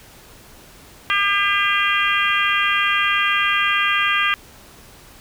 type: harmonic tone with a mistuned harmonic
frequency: 401.6 Hz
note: G4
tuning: 42 cents sharp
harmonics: 3 / 4 / 5 / 6 / 7 / 8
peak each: -21 / -22 / -23 / -24 / -24 / -25 dBFS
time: 1.1-4.34 s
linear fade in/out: 0 ms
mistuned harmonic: 7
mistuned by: -30 cents
effects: pink hiss -45 dBFS RMS until 5.2 s